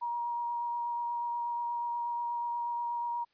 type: tone with vibrato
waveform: sine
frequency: 949 Hz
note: A#5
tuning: 31 cents sharp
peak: -31 dBFS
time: 0.01-3.25 s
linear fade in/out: 20 ms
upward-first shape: sine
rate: 8.3 Hz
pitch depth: 10 cents each way
effects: white hiss -73 dBFS RMS until 3.33 s + resampled to 11025 Hz